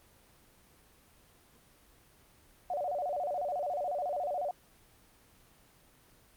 sine tone with vibrato, 649 Hz, E5, 27 cents flat, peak -31 dBFS, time 2.7-4.51 s, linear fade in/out 2 ms, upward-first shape square, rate 14 Hz, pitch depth 190 cents each way, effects pink hiss -62 dBFS RMS until 6.36 s + Opus 24 kbps

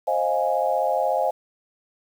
sine chord, F minor seventh, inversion second, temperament equal with one note detuned, 527.8 / 622.3 / 698.5 / 830.6 Hz, C5 / Eb5 / F5 / Ab5, +15 / 0 / 0 / 0 cents, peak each -25 dBFS, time 0.07-1.31 s, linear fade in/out 10 ms, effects 8-bit

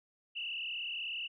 sine tone with frequency modulation, 2794 Hz, F7, in tune, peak -36 dBFS, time 0.35-1.28 s, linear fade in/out 20 ms, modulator 38.1 Hz, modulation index 3.8, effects none

